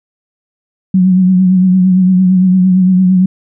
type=tone with vibrato; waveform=sine; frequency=185 Hz; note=F#3; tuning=in tune; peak=-5 dBFS; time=0.94-3.26 s; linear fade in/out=5 ms; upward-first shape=triangle; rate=8.8 Hz; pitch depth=50 cents each way; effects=none